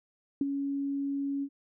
sine tone with ADSR envelope, 278.9 Hz, C#4, 11 cents sharp, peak -22 dBFS, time 0.41-1.49 s, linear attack 3 ms, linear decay 25 ms, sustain -7 dB, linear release 63 ms, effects none

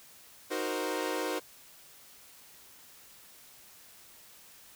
sawtooth chord, C half-diminished seventh, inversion first, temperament equal, 311.1 / 370 / 466.2 / 523.3 Hz, Eb4 / Gb4 / Bb4 / C5, 0 / 0 / 0 / 0 cents, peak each -33 dBFS, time 0.5-1.4 s, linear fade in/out 20 ms, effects white hiss -55 dBFS RMS until 4.75 s

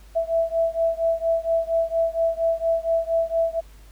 sine beating tone pair, 659.3 / 663.6 Hz, E5 / E5, 0 / +11 cents, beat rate 4.3 Hz, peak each -22 / -23 dBFS, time 0.15-3.61 s, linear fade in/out 20 ms, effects added 50 Hz sine -44 dBFS peak until 3.91 s + pink hiss -55 dBFS RMS until 3.91 s

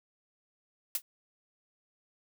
blue noise with exponential decay, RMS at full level -25 dBFS, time 0.95-1.02 s, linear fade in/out 2 ms, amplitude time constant 15 ms, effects none

